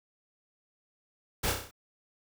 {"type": "noise with echo", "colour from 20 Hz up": "pink", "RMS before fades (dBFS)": -30, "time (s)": [1.43, 1.52], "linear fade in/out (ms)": 10, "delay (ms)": 32, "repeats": 6, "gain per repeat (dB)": -4, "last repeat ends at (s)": 1.712, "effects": []}